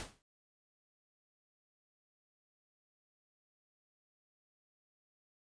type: noise with exponential decay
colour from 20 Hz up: pink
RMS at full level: -40 dBFS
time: 0-0.22 s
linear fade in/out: 0 ms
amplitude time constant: 46 ms
effects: resampled to 22050 Hz